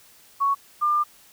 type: tone pair in turn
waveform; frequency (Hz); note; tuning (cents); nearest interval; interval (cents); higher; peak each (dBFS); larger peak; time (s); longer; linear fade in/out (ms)
sine; 1113 / 1199.1; C#6 / D6; +7 / +36; minor second; 129; second; -18; neither; 0.4-0.55 / 0.81-1.04; second; 20
effects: white hiss -53 dBFS RMS until 1.32 s